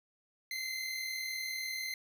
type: tone pair together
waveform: 25% pulse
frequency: 2061 / 2101 Hz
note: C7 / C7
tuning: -27 / +7 cents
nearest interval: unison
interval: 34 cents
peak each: -34 / -38 dBFS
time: 0.51-1.94 s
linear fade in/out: 2 ms
effects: none